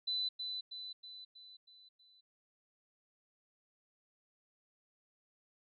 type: tone with echo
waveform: sine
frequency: 4002 Hz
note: B7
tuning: 22 cents sharp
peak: -33 dBFS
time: 0.07-0.29 s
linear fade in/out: 10 ms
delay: 320 ms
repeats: 6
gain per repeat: -5 dB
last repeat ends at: 2.21 s
effects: none